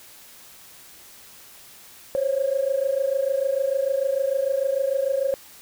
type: tone pair together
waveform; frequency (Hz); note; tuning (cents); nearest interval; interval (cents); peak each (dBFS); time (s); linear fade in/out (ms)
sine; 527.7 / 554.4; C5 / C#5; +15 / 0; minor second; 85; -23 / -22; 2.15-5.34; 0
effects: tanh soft clip ceiling -13 dBFS + white hiss -47 dBFS RMS until 5.61 s

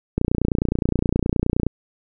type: click train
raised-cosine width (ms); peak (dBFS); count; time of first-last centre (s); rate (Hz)
3; -6; 45; 0.18-1.666; 29.6
effects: none

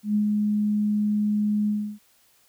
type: tone with ADSR envelope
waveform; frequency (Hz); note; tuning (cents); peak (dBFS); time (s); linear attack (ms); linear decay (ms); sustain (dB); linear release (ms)
sine; 209.4; G#3; +15; -18; 0.03-1.99; 120; 99; -2; 310
effects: white hiss -61 dBFS RMS until 2.48 s

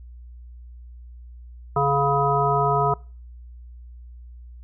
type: harmonic tone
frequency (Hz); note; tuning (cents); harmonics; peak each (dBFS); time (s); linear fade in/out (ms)
140.4; C#3; +22; 1 / 3 / 5 / 7 / 9; -24 / -24 / -24 / -24 / -24; 1.76-2.94; 5
effects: noise-tail reverb RT60 0.4 s tail -24 dB re dry + added 60 Hz sine -39 dBFS peak until 4.63 s

